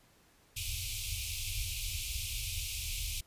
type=band-stop noise; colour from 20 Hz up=pink; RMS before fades=-37 dBFS; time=0.56-3.21 s; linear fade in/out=10 ms; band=110 to 2300 Hz; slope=96 dB/octave; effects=pink hiss -65 dBFS RMS until 3.26 s + resampled to 32000 Hz